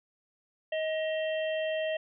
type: harmonic tone with a mistuned harmonic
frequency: 630 Hz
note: D#5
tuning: 21 cents sharp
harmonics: 1 / 3 / 4 / 5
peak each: -29 / -39 / -41 / -43 dBFS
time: 0.72-1.97 s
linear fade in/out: 5 ms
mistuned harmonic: 4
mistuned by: +130 cents
effects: none